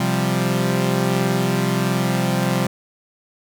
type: chord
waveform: sawtooth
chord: C suspended fourth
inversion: none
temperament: equal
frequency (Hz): 130.81 / 174.61 / 196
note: C3 / F3 / G3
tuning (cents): 0 / 0 / 0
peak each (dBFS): -18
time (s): 0-2.67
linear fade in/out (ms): 5
effects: none